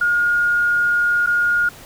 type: tone with dropouts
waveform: sine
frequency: 1427 Hz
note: F6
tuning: 37 cents sharp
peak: -14 dBFS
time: 0.01-1.69 s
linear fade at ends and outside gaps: 5 ms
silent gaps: 1.263-1.271 s
effects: pink hiss -41 dBFS RMS until 1.85 s